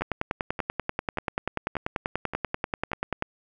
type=two click trains; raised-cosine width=0.5 ms; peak=-17 / -11 dBFS; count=6 / 34; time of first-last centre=0.01-2.917 / 0.02-3.224 s; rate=1.72 / 10.3 Hz; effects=none